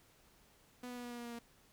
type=tone with pitch steps; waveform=sawtooth; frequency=247.5 / 245.6 / 243.8 / 242 / 240.2 / 238.4 / 236.6 / 234.8 Hz; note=B3 / B3 / B3 / B3 / B3 / A#3 / A#3 / A#3; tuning=+4 / -9 / -22 / -35 / -48 / +39 / +26 / +13 cents; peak=-40 dBFS; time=0.83-1.39 s; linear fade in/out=5 ms; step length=70 ms; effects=pink hiss -67 dBFS RMS until 1.72 s